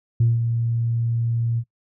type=tone with ADSR envelope; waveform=sine; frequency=116.54 Hz; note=A#2; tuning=in tune; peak=-12 dBFS; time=0.2-1.64 s; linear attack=6 ms; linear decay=180 ms; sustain=-7 dB; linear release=59 ms; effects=noise-tail reverb RT60 0.1 s tail -22 dB re dry + tanh soft clip ceiling -10 dBFS